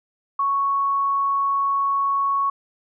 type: tone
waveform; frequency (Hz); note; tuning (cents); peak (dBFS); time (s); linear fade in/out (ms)
sine; 1109; C#6; 0; -18; 0.39-2.5; 5
effects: none